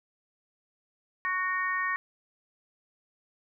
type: harmonic tone with a mistuned harmonic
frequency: 370 Hz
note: F#4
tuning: in tune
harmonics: 3 / 4 / 5 / 6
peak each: -31 / -40 / -29 / -39 dBFS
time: 1.25-1.96 s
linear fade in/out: 0 ms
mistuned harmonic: 6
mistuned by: +24 cents
effects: none